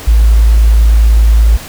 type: tone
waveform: sine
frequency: 55 Hz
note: A1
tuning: in tune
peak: -3 dBFS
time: 0.07-1.57 s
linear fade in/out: 10 ms
effects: pink hiss -28 dBFS RMS until 1.68 s